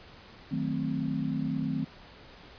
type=chord; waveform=sine; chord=D# diminished seventh; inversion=none; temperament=equal; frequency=155.56 / 185 / 220 / 261.6 Hz; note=D#3 / F#3 / A3 / C4; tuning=0 / 0 / 0 / 0 cents; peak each=-33 / -36 / -34 / -32 dBFS; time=0.51-1.85 s; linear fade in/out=10 ms; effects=pink hiss -51 dBFS RMS until 2.58 s + resampled to 11025 Hz